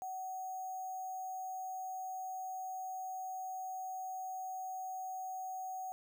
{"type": "tone with sample-and-hold", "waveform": "sine", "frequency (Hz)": 750, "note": "F#5", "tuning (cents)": 23, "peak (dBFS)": -39, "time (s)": [0.02, 5.92], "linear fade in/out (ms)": 0, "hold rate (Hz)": 7350, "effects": []}